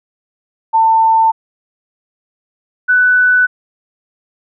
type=tone pair in turn; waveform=sine; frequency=895 / 1492.7 Hz; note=A5 / F#6; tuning=+29 / +15 cents; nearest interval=major sixth; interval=886 cents; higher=second; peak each=-7 dBFS; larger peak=neither; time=0.73-1.32 / 2.88-3.47 s; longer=neither; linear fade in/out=20 ms; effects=none